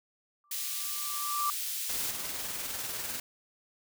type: tone with exponential growth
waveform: sine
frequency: 1174.7 Hz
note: D6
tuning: in tune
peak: -26 dBFS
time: 0.44-1.5 s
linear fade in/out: 1 ms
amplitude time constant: 230 ms
type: high-pass noise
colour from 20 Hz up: white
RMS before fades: -35 dBFS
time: 0.51-2.11 s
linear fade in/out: 5 ms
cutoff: 2800 Hz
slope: 12 dB/octave
type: noise with tremolo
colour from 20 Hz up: white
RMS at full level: -35 dBFS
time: 1.89-3.2 s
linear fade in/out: 5 ms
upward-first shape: sine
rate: 20 Hz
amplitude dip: 35%
effects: none